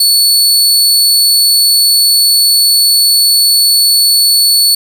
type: tone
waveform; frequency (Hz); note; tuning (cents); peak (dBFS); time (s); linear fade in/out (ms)
sawtooth; 4435; C#8; 0; -3; 0-4.75; 5
effects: none